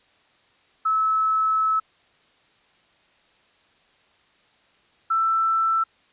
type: tone pair in turn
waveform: sine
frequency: 1300 / 1329.6 Hz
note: E6 / E6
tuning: -24 / +15 cents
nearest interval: unison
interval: 39 cents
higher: second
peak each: -18 dBFS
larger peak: neither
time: 0.85-1.8 / 5.1-5.84 s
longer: first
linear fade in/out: 10 ms
effects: white hiss -60 dBFS RMS until 6.12 s + resampled to 8000 Hz